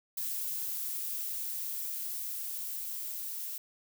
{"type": "noise with level ramp", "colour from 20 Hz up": "violet", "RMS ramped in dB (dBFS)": [-35, -39], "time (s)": [0.17, 3.58], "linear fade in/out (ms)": 5, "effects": []}